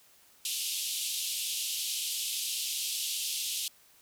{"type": "band-pass noise", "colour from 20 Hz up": "pink", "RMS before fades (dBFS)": -34, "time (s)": [0.45, 3.68], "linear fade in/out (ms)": 2, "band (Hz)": [2800, 14000], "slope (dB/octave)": 48, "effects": ["white hiss -61 dBFS RMS until 4.01 s"]}